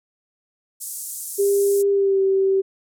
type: band-pass noise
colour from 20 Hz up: white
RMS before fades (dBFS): -32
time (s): 0.8-1.83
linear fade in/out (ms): 20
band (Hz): 7200 to 12000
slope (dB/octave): 24
type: tone with pitch glide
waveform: sine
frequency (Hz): 400 to 386.4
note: G4 to G4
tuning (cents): +35 to -25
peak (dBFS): -15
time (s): 1.38-2.62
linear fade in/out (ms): 20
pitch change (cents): -60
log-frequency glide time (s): 1.9-2.21
effects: none